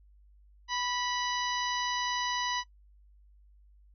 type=harmonic tone with a mistuned harmonic; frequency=987.8 Hz; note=B5; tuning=in tune; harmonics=1 / 2 / 3 / 4 / 5 / 6; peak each=-33 / -36 / -38 / -39 / -40 / -41 dBFS; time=0.68-2.64 s; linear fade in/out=50 ms; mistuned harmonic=2; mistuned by=-21 cents; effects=noise-tail reverb RT60 0.1 s tail -21 dB re dry + added 50 Hz sine -56 dBFS peak until 3.94 s